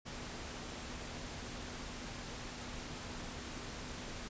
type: tone in noise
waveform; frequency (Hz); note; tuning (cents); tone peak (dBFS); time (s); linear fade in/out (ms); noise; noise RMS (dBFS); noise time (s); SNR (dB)
sine; 244.1; B3; -20; -53; 0.05-4.29; 20; pink; -45; 0.05-4.29; -11
effects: resampled to 16000 Hz

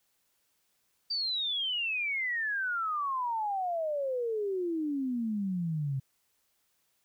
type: exponential sweep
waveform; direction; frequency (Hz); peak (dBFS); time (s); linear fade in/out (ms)
sine; down; 4699 to 130.81; -29; 1.1-6; 10
effects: white hiss -74 dBFS RMS until 7.04 s

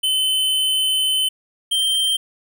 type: tone pair in turn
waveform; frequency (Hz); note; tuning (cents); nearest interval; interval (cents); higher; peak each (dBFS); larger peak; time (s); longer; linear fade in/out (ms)
square; 3049 / 3146; G7 / G7; -49 / +6; minor second; 55; second; -17; neither; 0.03-1.29 / 1.71-2.17; first; 10
effects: none

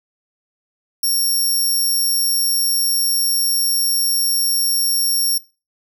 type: tone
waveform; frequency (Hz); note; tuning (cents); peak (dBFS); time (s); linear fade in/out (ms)
5% pulse; 5520; F8; -21; -10; 1.03-5.38; 5
effects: noise-tail reverb RT60 0.3 s tail -19 dB re dry

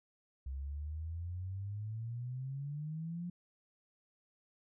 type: exponential sweep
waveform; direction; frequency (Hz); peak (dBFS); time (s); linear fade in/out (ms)
sine; up; 65.41 to 178.2; -38; 0.46-3.3; 5
effects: none

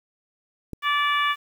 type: click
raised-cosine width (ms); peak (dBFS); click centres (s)
3; -20; 0.733
type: harmonic tone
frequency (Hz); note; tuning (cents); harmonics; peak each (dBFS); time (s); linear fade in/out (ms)
581; D5; -19; 2 / 3 / 4 / 5 / 6; -22 / -26 / -28 / -30 / -32; 0.82-1.36; 50
effects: 8-bit

